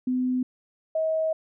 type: tone pair in turn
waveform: sine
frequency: 253.4 / 637.1 Hz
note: B3 / D#5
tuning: +45 / +41 cents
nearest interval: octave + major third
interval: 1596 cents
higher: second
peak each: -22 dBFS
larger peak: neither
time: 0.07-0.43 / 0.95-1.33 s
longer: second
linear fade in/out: 5 ms
effects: none